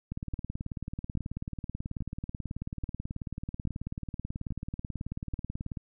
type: two click trains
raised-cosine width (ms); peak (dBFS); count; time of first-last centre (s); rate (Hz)
5; -23 / -23; 105 / 7; 0.12-5.772 / 0.34-5.34; 18.4 / 1.2
effects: none